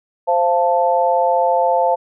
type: chord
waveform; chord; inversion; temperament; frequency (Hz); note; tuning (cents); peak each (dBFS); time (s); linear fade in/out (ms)
sine; F major; second; equal with one note detuned; 523.3 / 689.2 / 880; C5 / F5 / A5; 0 / -23 / 0; -17; 0.27-1.96; 20
effects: none